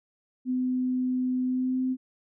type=tone with pitch glide; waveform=sine; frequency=254 to 257.7 Hz; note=B3 to C4; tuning=+49 to -26 cents; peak=-24 dBFS; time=0.45-1.97 s; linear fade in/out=50 ms; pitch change=+25 cents; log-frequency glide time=1.45-1.81 s; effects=none